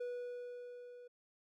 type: tone with level ramp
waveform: triangle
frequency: 489 Hz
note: B4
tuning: 17 cents flat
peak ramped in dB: -36 to -50 dBFS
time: 0-1.08 s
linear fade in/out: 10 ms
effects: none